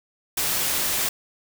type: noise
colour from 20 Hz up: white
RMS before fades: -24 dBFS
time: 0.37-1.09 s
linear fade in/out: 5 ms
effects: none